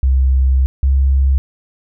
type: tone pair in turn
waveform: sine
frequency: 65.7 / 67.43 Hz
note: C2 / C#2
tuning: +8 / -47 cents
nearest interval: unison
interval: 45 cents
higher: second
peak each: -9 dBFS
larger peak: neither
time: 0.03-0.66 / 0.83-1.38 s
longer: first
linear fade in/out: 0 ms
effects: none